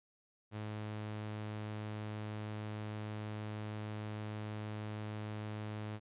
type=tone; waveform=sawtooth; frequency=106.4 Hz; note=G#2; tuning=42 cents sharp; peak=-36 dBFS; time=0.51-6 s; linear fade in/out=50 ms; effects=resampled to 8000 Hz